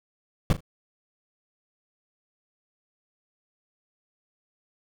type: noise with echo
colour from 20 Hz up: brown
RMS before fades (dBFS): -18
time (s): 0.5-0.53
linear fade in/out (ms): 2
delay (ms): 38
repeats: 2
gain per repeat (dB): -13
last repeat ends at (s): 0.606
effects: none